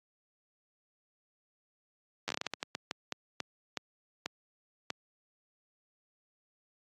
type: slowing click train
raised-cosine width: 0.2 ms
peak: -16 dBFS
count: 17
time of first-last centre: 2.28-4.904 s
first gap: 10 ms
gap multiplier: 1.32
effects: high-pass 150 Hz 12 dB/octave + AAC 32 kbps